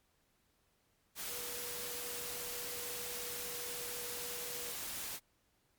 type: tone in noise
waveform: sine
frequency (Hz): 484.3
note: B4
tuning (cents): -34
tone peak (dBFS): -49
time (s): 1.27-4.75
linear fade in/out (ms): 50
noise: white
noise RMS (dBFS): -42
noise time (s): 1.15-5.2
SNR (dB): -10
effects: pink hiss -75 dBFS RMS until 5.78 s + MP3 96 kbps